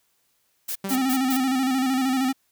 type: noise bursts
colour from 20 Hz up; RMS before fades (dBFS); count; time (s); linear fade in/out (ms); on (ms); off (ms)
blue; -29; 4; 0.68-1.374; 10; 76; 130
type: tone with exponential decay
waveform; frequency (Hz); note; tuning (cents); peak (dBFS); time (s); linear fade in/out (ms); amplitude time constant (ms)
sawtooth; 194.9; G3; -10; -22; 0.84-1.23; 5; 84
type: tone with vibrato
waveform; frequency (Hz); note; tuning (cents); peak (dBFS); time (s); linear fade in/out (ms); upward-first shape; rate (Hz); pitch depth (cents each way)
square; 261.6; C4; 0; -21; 0.9-2.33; 20; square; 13; 45
effects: white hiss -68 dBFS RMS until 2.51 s